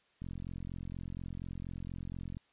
click train, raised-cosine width 5 ms, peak -30 dBFS, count 96, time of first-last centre 0.22-2.369 s, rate 44.2 Hz, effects white hiss -70 dBFS RMS until 2.52 s + resampled to 8000 Hz

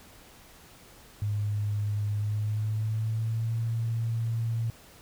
sine tone with pitch glide, 103.83 to 114.54 Hz, G#2 to A#2, 0 to -30 cents, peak -26 dBFS, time 1.22-4.7 s, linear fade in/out 0 ms, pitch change +170 cents, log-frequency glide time 2.12-3.59 s, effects pink hiss -53 dBFS RMS until 5.01 s

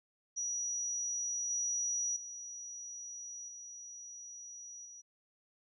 sine tone with level steps, 5820 Hz, F#8, 29 cents flat, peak -34 / -32 / -43 / -46 / -49 dBFS, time 0.36-5.02 s, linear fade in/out 20 ms, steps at 1.5 / 2.16 / 3.48 / 4.85 s, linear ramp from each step 5 ms, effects none

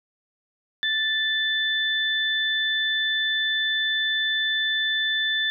sine tone pair together, 1760 / 3520 Hz, A6 / A7, 0 / 0 cents, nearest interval octave, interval 1200 cents, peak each -24 dBFS, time 0.83-5.5 s, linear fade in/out 0 ms, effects none

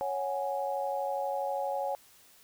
sine chord, C# suspended fourth, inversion none, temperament just, 554.4 / 739.2 / 831.5 Hz, C#5 / F#5 / G#5, 0 / -2 / +2 cents, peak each -33 / -36 / -34 dBFS, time 0.01-1.95 s, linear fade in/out 0 ms, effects white hiss -59 dBFS RMS until 2.43 s

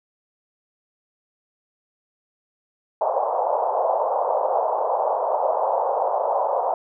pink band-pass noise, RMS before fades -22 dBFS, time 3.01-6.74 s, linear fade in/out 2 ms, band 520 to 960 Hz, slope 48 dB/octave, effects none

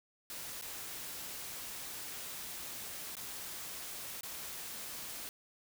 white noise with dropouts, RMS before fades -44 dBFS, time 0.3-5.29 s, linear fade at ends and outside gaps 1 ms, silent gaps 0.613-0.622 / 3.154-3.168 / 4.209-4.232 s, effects none

